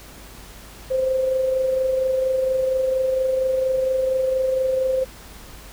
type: tone with amplitude modulation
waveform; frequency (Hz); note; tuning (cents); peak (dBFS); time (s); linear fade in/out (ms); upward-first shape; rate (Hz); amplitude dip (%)
sine; 522; C5; -4; -16; 0.9-5.05; 20; sine; 24.3; 40
effects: added 50 Hz sine -44 dBFS peak until 5.72 s + pink hiss -43 dBFS RMS until 5.72 s